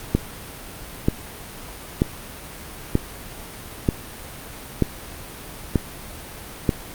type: click train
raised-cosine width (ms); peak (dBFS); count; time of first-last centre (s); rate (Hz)
3; -3; 8; 0.15-6.692; 1.07
effects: pink hiss -37 dBFS RMS until 6.94 s + Opus 48 kbps